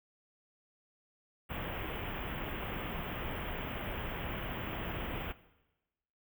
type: band-stop noise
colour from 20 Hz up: pink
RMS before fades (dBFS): -39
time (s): 1.49-5.33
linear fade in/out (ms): 20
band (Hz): 3300 to 15000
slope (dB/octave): 96
effects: noise-tail reverb RT60 1.0 s tail -17 dB re dry